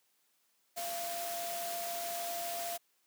sine tone in noise, 689 Hz, F5, 24 cents flat, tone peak -38 dBFS, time 0.76-2.78 s, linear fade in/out 20 ms, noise white, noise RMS -41 dBFS, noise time 0.76-2.78 s, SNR 0 dB, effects white hiss -74 dBFS RMS until 3.06 s + high-pass 200 Hz 12 dB/octave

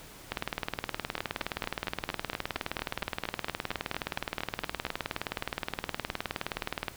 two click trains, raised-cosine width 0.3 ms, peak -16 / -14 dBFS, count 17 / 127, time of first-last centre 1.18-4.867 / 0.32-6.883 s, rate 4.34 / 19.2 Hz, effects pink hiss -49 dBFS RMS until 6.96 s

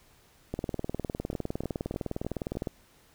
two click trains, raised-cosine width 2 ms, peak -23 / -18 dBFS, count 5 / 43, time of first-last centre 1.33-2.553 / 0.54-2.672 s, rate 3.27 / 19.7 Hz, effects pink hiss -61 dBFS RMS until 3.14 s

